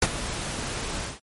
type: noise with ADSR envelope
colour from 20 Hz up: pink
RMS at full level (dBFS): -18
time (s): 0.02-1.2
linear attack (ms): 5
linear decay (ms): 40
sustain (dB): -13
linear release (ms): 160
effects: MP3 48 kbps